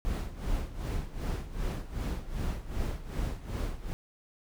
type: noise with tremolo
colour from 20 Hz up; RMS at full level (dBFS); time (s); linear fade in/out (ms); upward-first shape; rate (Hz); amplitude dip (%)
brown; -30; 0.05-3.93; 0; sine; 2.6; 80
effects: none